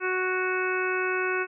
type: harmonic tone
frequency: 370 Hz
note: F#4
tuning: in tune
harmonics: 1 / 2 / 3 / 4 / 5 / 6 / 7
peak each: -28 / -39 / -33 / -29 / -38 / -36 / -34 dBFS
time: 0-1.47 s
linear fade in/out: 50 ms
effects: none